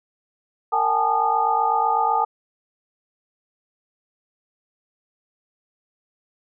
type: tone cluster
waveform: sine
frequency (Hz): 459 / 765 / 825 / 873 / 1223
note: A#4 / G5 / G#5 / A5 / D#6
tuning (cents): -27 / -42 / -12 / -14 / -30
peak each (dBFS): -30 / -25 / -23 / -21 / -24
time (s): 0.72-2.25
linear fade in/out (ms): 10
effects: none